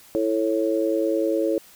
sine chord, A major, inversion second, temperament just, 330 / 440 / 550 Hz, E4 / A4 / C#5, +2 / 0 / -14 cents, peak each -23 / -25 / -24 dBFS, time 0.15-1.58 s, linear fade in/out 0 ms, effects white hiss -50 dBFS RMS until 1.75 s

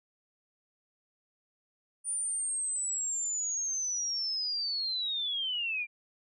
sine linear sweep, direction down, 9400 to 2349 Hz, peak -30 dBFS, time 2.04-5.87 s, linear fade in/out 50 ms, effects none

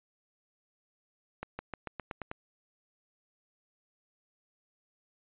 accelerating click train, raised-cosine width 0.5 ms, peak -22 dBFS, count 8, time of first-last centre 1.43-2.314 s, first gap 160 ms, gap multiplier 0.92, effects resampled to 8000 Hz

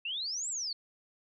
sine exponential two-way sweep, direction up then down, 2637 to 7980 to 4300 Hz, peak -33 dBFS, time 0.05-0.73 s, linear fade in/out 5 ms, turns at 0.49 s, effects none

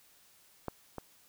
clicks, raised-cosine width 1 ms, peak -21 / -25 dBFS, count 2, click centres 0.683 / 0.983 s, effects white hiss -63 dBFS RMS until 1.28 s

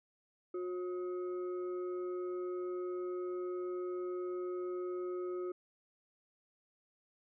sine tone with frequency modulation, 360.7 Hz, F#4, 44 cents flat, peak -36 dBFS, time 0.54-5.52 s, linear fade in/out 5 ms, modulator 903 Hz, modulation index 0.39, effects none

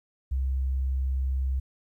sine tone, 65.9 Hz, C2, 13 cents sharp, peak -24 dBFS, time 0.31-1.6 s, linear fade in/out 10 ms, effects 11-bit

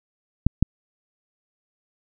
clicks, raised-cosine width 5 ms, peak -3 dBFS, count 2, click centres 0.466 / 0.626 s, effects none

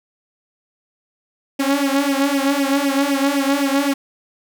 sawtooth tone with flanger, 277.9 Hz, C#4, 4 cents sharp, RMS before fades -18 dBFS, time 1.59-3.94 s, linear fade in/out 10 ms, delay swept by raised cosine 0.35 to 3.65 ms, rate 3.9 Hz, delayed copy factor +0.95, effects none

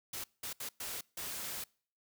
white noise bursts at uneven times, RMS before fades -41 dBFS, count 5, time 0.13-0.24 / 0.43-0.53 / 0.6-0.69 / 0.8-1.01 / 1.17-1.64 s, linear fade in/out 5 ms, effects noise-tail reverb RT60 0.5 s tail -26 dB re dry

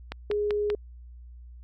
click train, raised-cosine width 0.3 ms, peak -17 dBFS, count 4, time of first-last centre 0.12-0.701 s, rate 5.16 Hz
sine tone, 415.3 Hz, G#4, in tune, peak -24 dBFS, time 0.3-0.75 s, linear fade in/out 2 ms
effects added 60 Hz sine -43 dBFS peak until 1.63 s

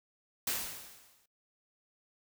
white noise with exponential decay, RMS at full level -31 dBFS, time 0.47-1.26 s, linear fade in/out 5 ms, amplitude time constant 170 ms, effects noise-tail reverb RT60 0.1 s tail -19 dB re dry

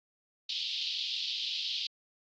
pink band-pass noise, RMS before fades -35 dBFS, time 0.49-1.87 s, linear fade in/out 5 ms, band 3000 to 4700 Hz, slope 48 dB/octave, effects AAC 48 kbps

